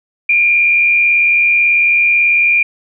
sine tone with frequency modulation, 2400 Hz, D7, 37 cents sharp, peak -8 dBFS, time 0.29-2.63 s, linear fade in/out 5 ms, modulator 78.2 Hz, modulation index 0.66, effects none

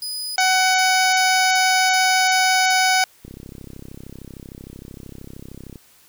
sawtooth tone bursts, 4978 Hz, D#8, in tune, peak -23 dBFS, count 8, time 0.02-3.041 s, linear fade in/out 2 ms, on 340 ms, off 43 ms
harmonic tone, 749 Hz, F#5, 21 cents sharp, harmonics 1 / 2 / 3 / 4 / 5 / 6 / 7 / 8 / 9, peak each -18 / -21 / -22 / -29 / -29 / -29 / -29 / -28 / -29 dBFS, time 0.38-3.04 s, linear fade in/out 2 ms
click train, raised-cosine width 3 ms, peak -24 dBFS, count 84, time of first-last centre 3.25-5.758 s, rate 33.1 Hz
effects white hiss -53 dBFS RMS until 6.08 s

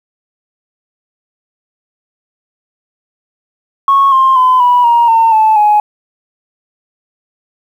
sine tone with pitch steps, 1100 / 1058.2 / 1018.1 / 979.4 / 942.2 / 906.5 / 872.1 / 839 Hz, C#6 / C6 / C6 / B5 / A#5 / A#5 / A5 / G#5, -14 / +19 / -48 / -15 / +18 / -49 / -16 / +17 cents, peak -4 dBFS, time 3.88-5.8 s, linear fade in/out 2 ms, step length 240 ms, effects tanh soft clip ceiling -1 dBFS + 7-bit

